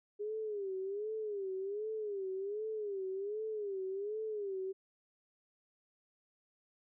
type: tone with vibrato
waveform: sine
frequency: 406.8 Hz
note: G#4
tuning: 36 cents flat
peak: -36 dBFS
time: 0.19-4.73 s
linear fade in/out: 20 ms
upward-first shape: sine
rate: 1.3 Hz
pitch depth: 130 cents each way
effects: none